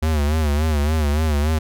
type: tone with vibrato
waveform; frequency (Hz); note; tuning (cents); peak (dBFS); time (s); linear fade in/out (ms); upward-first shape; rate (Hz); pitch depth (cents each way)
square; 75.7; D#2; -47; -17; 0.02-1.59; 10; sine; 3.5; 93
effects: none